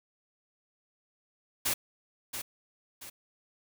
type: noise with echo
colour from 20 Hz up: white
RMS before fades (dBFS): -29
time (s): 1.65-1.74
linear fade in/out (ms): 10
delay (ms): 680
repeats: 2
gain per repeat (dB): -8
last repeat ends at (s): 3.1
effects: none